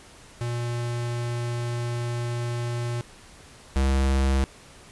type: tone pair in turn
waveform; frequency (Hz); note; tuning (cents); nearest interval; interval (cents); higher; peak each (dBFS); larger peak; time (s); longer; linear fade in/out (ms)
square; 119.5 / 67.07; A#2 / C2; +43 / +43; minor seventh; 1000; first; -27 / -20; second; 0.41-3.01 / 3.76-4.44; first; 0
effects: pink hiss -49 dBFS RMS until 4.91 s + resampled to 24000 Hz